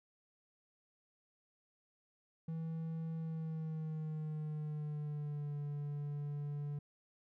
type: tone with pitch glide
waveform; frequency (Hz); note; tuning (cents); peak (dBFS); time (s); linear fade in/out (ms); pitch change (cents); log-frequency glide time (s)
triangle; 162.4 to 145.52; E3 to D3; -26 to -16; -36; 2.48-6.79; 5; -190; 3.16-5.57
effects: none